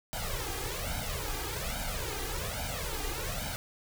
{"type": "noise with flanger", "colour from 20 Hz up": "pink", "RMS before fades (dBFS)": -35, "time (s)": [0.13, 3.56], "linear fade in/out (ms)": 0, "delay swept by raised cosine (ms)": [1.3, 2.5], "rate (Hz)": 1.2, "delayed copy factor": 0.9, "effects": []}